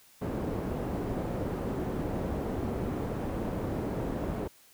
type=low-pass noise; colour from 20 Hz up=white; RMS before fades=-33 dBFS; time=0.21-4.48 s; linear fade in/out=10 ms; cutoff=410 Hz; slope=12 dB/octave; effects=white hiss -59 dBFS RMS until 4.73 s